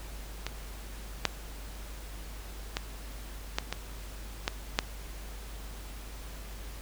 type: clicks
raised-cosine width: 0.2 ms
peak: -15 / -6 / -12 / -10 / -14 / -10 / -6 dBFS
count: 7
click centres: 0.466 / 1.253 / 2.769 / 3.585 / 3.726 / 4.479 / 4.789 s
effects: added 50 Hz sine -41 dBFS peak until 6.81 s + pink hiss -48 dBFS RMS until 6.81 s